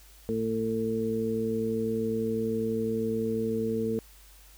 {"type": "harmonic tone", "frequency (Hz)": 112, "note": "A2", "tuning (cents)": 31, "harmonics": [1, 2, 3, 4], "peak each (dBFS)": [-38, -30, -37, -29], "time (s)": [0.29, 3.99], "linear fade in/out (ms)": 0, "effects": ["added 50 Hz sine -53 dBFS peak until 4.57 s", "white hiss -56 dBFS RMS until 4.57 s"]}